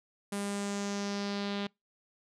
sawtooth tone with low-pass filter sweep, 201.5 Hz, G3, 48 cents sharp, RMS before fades -35 dBFS, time 0.32-1.67 s, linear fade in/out 5 ms, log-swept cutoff 10000 to 3600 Hz, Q 2.8, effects noise-tail reverb RT60 0.2 s tail -26 dB re dry

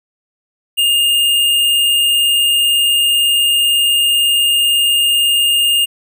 square tone, 2826 Hz, F7, 20 cents sharp, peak -11 dBFS, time 0.77-5.86 s, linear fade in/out 20 ms, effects none

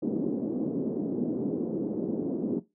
pink band-pass noise, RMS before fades -30 dBFS, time 0.02-2.6 s, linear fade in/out 10 ms, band 210 to 390 Hz, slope 24 dB/octave, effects noise-tail reverb RT60 0.2 s tail -17 dB re dry

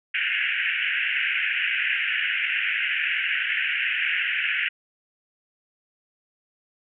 white band-pass noise, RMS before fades -25 dBFS, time 0.14-4.69 s, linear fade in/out 10 ms, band 1500 to 2900 Hz, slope 96 dB/octave, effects none

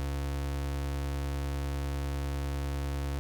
35% pulse tone, 70 Hz, C#2, 18 cents sharp, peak -29 dBFS, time 0-3.19 s, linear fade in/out 0 ms, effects none

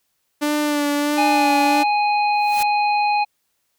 sawtooth tone with vibrato, 293.7 Hz, D4, in tune, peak -14 dBFS, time 0.41-1.84 s, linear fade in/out 20 ms, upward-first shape sine, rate 1.5 Hz, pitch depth 27 cents each way
harmonic tone, 830.6 Hz, G#5, in tune, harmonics 1 / 3 / 5, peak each -16 / -24 / -31 dBFS, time 1.17-3.25 s, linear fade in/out 20 ms
white noise with exponential growth, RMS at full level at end -25 dBFS, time 2.32-2.63 s, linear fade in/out 5 ms, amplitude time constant 66 ms
effects white hiss -70 dBFS RMS until 3.78 s

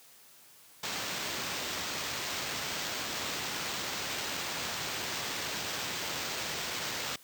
blue noise with sample-and-hold, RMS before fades -36 dBFS, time 0.83-7.16 s, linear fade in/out 5 ms, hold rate 11025 Hz, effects white hiss -57 dBFS RMS until 7.23 s + high-pass 80 Hz 12 dB/octave

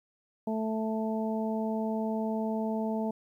harmonic tone, 220 Hz, A3, in tune, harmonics 1 / 2 / 3 / 4, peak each -30 / -36 / -36 / -39 dBFS, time 0.47-3.11 s, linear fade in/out 5 ms, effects 11-bit

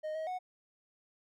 triangle tone with pitch steps, 619 / 634 / 735 Hz, D#5 / D#5 / F#5, -9 / +32 / -12 cents, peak -33 dBFS, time 0.03-0.39 s, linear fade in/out 20 ms, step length 120 ms, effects none

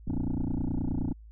sine tone with frequency modulation, 128.9 Hz, C3, 26 cents flat, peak -24 dBFS, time 0.07-1.13 s, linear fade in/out 10 ms, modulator 29.6 Hz, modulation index 5.8, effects tanh soft clip ceiling -26 dBFS + added 54 Hz sine -46 dBFS peak until 1.31 s

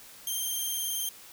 5% pulse tone with vibrato, 3168 Hz, G7, 18 cents sharp, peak -22 dBFS, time 0.27-1.09 s, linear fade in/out 2 ms, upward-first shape triangle, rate 19 Hz, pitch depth 23 cents each way, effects white hiss -50 dBFS RMS until 1.32 s

